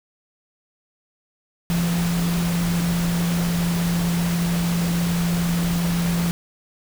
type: tone in noise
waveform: sine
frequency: 171.5 Hz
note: F3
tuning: 31 cents flat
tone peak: -19 dBFS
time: 1.7-6.31 s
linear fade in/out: 0 ms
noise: pink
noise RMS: -29 dBFS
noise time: 1.7-6.31 s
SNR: +7 dB
effects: none